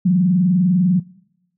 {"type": "tone with vibrato", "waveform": "sine", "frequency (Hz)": 180, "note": "F#3", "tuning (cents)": -47, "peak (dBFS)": -11, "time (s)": [0.05, 1], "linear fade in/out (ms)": 10, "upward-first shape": "triangle", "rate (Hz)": 20, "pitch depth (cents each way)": 170, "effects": ["noise-tail reverb RT60 0.9 s tail -23 dB re dry"]}